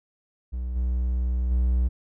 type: tone with level steps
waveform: triangle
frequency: 61.74 Hz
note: B1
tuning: in tune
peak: -25 / -20 / -17 dBFS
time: 0.52-1.89 s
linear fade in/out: 20 ms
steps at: 0.75 / 1.5 s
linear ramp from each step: 20 ms
effects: none